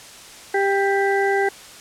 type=harmonic tone; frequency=395.1 Hz; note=G4; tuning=14 cents sharp; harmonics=1 / 2 / 4 / 5; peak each=-19 / -22 / -25 / -26 dBFS; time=0.54-1.49 s; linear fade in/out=5 ms; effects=white hiss -41 dBFS RMS until 1.8 s + low-pass 9000 Hz 12 dB/octave